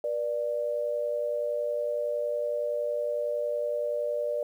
sine tone pair together, 480.2 / 591 Hz, B4 / D5, -49 / +11 cents, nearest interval major third, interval 360 cents, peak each -32 / -28 dBFS, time 0.04-4.43 s, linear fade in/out 2 ms, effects 10-bit

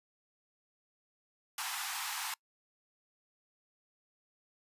pink high-pass noise, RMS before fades -38 dBFS, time 1.58-2.34 s, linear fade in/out 2 ms, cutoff 760 Hz, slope 96 dB/octave, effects noise-tail reverb RT60 0.1 s tail -26 dB re dry + resampled to 32000 Hz

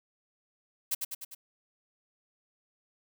blue noise with echo, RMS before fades -29 dBFS, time 0.91-0.95 s, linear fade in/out 10 ms, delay 100 ms, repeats 4, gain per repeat -4 dB, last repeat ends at 1.35 s, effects none

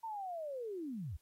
sine linear sweep, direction down, 923 to 62 Hz, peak -39 dBFS, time 0.03-1.17 s, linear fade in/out 10 ms, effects white hiss -75 dBFS RMS until 1.21 s + AAC 48 kbps

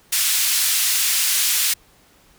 white band-pass noise, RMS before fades -19 dBFS, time 0.12-1.74 s, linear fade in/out 10 ms, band 2100 to 14000 Hz, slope 12 dB/octave, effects pink hiss -54 dBFS RMS until 2.38 s

